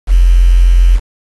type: tone with quantisation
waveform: sine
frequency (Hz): 43.73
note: F1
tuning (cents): +3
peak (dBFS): -3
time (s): 0.07-1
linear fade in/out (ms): 50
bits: 5
effects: AAC 32 kbps